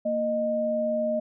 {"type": "tone pair together", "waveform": "sine", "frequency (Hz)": [231.1, 617], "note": ["A#3", "D#5"], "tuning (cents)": [-15, -15], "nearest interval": "octave + perfect fourth", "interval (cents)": 1700, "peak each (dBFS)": [-30, -24], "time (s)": [0.05, 1.2], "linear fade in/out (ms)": 10, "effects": []}